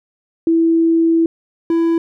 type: tone pair in turn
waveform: sine / triangle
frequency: 329.6 / 332.3 Hz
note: E4 / E4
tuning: 0 / +14 cents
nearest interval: unison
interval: 14 cents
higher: second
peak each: -10 dBFS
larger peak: neither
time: 0.47-1.26 / 1.7-1.98 s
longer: first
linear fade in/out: 2 ms
effects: none